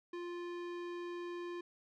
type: tone with low-pass filter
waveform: square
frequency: 349.2 Hz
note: F4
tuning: in tune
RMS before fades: -43 dBFS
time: 0.13-1.61 s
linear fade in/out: 5 ms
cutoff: 3300 Hz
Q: 0.67
effects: none